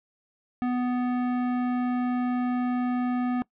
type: tone with hard clipping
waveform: sine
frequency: 247.9 Hz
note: B3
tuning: 7 cents sharp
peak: -26 dBFS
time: 0.62-3.42 s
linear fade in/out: 0 ms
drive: 18 dB
effects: noise-tail reverb RT60 0.1 s tail -22 dB re dry + low-pass 2000 Hz 12 dB/octave